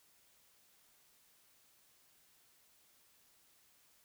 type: silence
effects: white hiss -69 dBFS RMS until 4.04 s